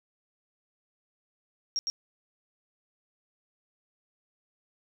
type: tone with echo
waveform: sine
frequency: 5588 Hz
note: F8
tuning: in tune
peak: -26 dBFS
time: 1.76-1.79 s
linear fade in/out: 0 ms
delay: 110 ms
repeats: 1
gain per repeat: -2 dB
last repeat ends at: 1.9 s
effects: none